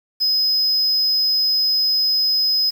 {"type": "tone", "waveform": "triangle", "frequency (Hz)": 5060, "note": "D#8", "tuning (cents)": 28, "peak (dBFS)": -14, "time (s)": [0.2, 2.71], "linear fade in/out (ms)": 20, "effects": ["7-bit"]}